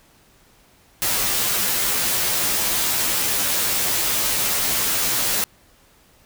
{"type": "noise with comb filter", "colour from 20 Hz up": "white", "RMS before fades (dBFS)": -21, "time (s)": [1.02, 5.44], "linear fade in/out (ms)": 0, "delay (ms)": 13, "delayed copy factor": -0.9, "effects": ["pink hiss -55 dBFS RMS until 6.25 s"]}